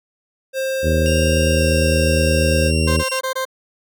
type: tone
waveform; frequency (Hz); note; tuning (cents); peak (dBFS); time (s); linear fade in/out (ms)
square; 530; C5; +22; -20; 0.53-2.72; 50
type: harmonic tone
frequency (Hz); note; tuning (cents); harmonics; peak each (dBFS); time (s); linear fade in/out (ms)
79.8; D#2; +44; 1 / 2 / 3 / 4 / 5 / 6 / 7; -17 / -22 / -24 / -27 / -26 / -30 / -30; 0.82-3.04; 50
type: tone with pitch glide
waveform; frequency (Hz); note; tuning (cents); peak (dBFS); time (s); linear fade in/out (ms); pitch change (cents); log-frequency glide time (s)
20% pulse; 2794 to 2754; F7 to F7; 0 to -25; -18; 1.06-3.19; 0; -25; 1.54-1.62
type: tone bursts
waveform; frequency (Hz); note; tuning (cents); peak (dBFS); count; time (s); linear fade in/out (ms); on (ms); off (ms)
20% pulse; 523.3; C5; 0; -15; 5; 2.87-3.453; 10; 99; 22
effects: none